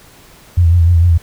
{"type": "tone with vibrato", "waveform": "sine", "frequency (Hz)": 85.3, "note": "F2", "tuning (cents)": -40, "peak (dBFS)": -6, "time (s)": [0.57, 1.18], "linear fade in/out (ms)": 10, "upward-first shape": "triangle", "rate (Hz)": 6.6, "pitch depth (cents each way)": 73, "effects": ["pink hiss -43 dBFS RMS until 1.22 s"]}